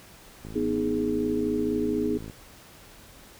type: click train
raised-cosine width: 3 ms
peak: -27 dBFS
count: 101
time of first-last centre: 0.45-2.298 s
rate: 54.1 Hz
type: chord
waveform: sine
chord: G# minor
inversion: first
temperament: equal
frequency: 246.9 / 311.1 / 415.3 Hz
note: B3 / D#4 / G#4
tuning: 0 / 0 / 0 cents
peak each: -28 dBFS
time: 0.55-2.18 s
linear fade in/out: 10 ms
effects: pink hiss -50 dBFS RMS until 3.39 s